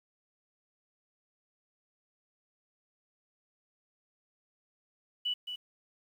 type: tone with echo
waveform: sine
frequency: 2959 Hz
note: F#7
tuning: 1 cent flat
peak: -29 dBFS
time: 5.25-5.34 s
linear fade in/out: 10 ms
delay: 220 ms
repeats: 1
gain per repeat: -7 dB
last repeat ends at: 5.56 s
effects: 10-bit